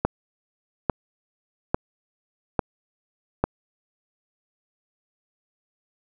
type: click train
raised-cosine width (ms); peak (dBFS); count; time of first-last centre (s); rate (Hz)
1; -5; 5; 0.05-3.44; 1.18
effects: none